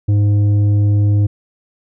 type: tone with tanh clipping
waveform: sine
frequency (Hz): 102.8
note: G#2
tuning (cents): -17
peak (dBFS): -11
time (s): 0.08-1.27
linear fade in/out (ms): 10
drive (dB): 7
effects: none